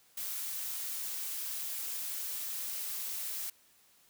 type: noise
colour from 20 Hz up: blue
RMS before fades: -38 dBFS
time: 0.17-3.5 s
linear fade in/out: 5 ms
effects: white hiss -65 dBFS RMS until 4.09 s